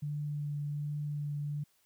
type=tone with vibrato; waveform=sine; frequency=146.83 Hz; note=D3; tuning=in tune; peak=-33 dBFS; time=0.02-1.64 s; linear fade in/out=10 ms; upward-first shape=triangle; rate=1.3 Hz; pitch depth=14 cents each way; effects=white hiss -71 dBFS RMS until 1.85 s